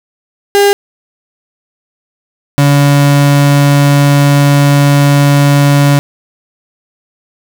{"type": "tone pair in turn", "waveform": "35% pulse", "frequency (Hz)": [403.2, 142.55], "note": ["G4", "C#3"], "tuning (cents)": [49, 49], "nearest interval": "octave + tritone", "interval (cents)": 1800, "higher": "first", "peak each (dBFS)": -3, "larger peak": "neither", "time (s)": [[0.55, 0.73], [2.58, 5.99]], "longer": "second", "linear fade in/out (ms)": 0, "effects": []}